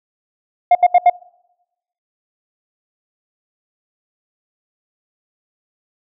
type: tone bursts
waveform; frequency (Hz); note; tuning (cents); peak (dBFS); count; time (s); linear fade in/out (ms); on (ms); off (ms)
sine; 711; F5; +31; -3; 4; 0.71-1.099; 5; 41; 75
effects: noise-tail reverb RT60 0.9 s tail -26 dB re dry + tanh soft clip ceiling -5 dBFS